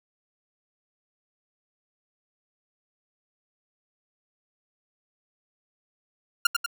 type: tone with echo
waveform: sawtooth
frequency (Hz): 1400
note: F6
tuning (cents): +4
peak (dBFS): -12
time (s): 6.45-6.47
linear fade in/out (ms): 5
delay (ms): 96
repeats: 2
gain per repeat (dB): -5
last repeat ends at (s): 6.662
effects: none